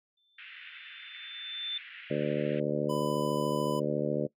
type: tone with exponential growth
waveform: sine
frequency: 3543 Hz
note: A7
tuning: 11 cents sharp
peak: -30 dBFS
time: 0.17-1.78 s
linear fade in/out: 5 ms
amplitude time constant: 350 ms
type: band-pass noise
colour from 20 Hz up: white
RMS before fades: -48 dBFS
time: 0.38-2.6 s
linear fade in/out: 5 ms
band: 1500 to 3000 Hz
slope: 48 dB/octave
type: harmonic tone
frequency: 73.9 Hz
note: D2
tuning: 11 cents sharp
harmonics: 2 / 3 / 4 / 5 / 6 / 7 / 8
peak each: -35 / -35 / -35 / -35 / -35 / -35 / -35 dBFS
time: 2.1-4.27 s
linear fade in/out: 10 ms
type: tone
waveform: square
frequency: 1000 Hz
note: B5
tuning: 21 cents sharp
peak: -37 dBFS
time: 2.89-3.8 s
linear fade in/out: 10 ms
effects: noise-tail reverb RT60 0.1 s tail -19 dB re dry